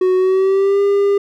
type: tone with pitch glide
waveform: triangle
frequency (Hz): 370 to 401.2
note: F#4 to G4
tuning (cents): 0 to +40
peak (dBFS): -9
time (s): 0.01-1.18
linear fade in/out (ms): 5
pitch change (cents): +140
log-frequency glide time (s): 0.16-0.81
effects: none